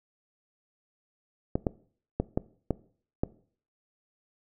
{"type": "clicks", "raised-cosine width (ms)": 2, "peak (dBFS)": -12, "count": 6, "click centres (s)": [1.555, 1.668, 2.2, 2.375, 2.707, 3.235], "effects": ["noise-tail reverb RT60 0.5 s tail -20 dB re dry"]}